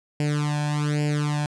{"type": "tone with flanger", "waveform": "sawtooth", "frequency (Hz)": 148.3, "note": "D3", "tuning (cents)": 17, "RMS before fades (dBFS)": -24, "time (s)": [0.2, 1.46], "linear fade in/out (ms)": 2, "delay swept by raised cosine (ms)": [0.4, 1.22], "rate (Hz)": 1.2, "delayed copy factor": 0.9, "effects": ["resampled to 22050 Hz"]}